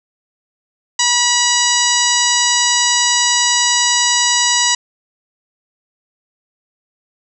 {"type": "harmonic tone", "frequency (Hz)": 970, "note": "B5", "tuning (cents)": -31, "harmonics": [1, 2, 3, 4, 5, 6, 7, 8], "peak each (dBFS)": [-20, -20, -20, -20, -20, -20, -20, -20], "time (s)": [0.99, 4.75], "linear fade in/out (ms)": 5, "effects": []}